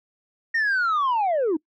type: linear sweep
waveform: sine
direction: down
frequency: 1864.7 to 290.3 Hz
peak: -17 dBFS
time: 0.54-1.57 s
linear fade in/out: 10 ms
effects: noise-tail reverb RT60 0.1 s tail -25 dB re dry + tanh soft clip ceiling -18 dBFS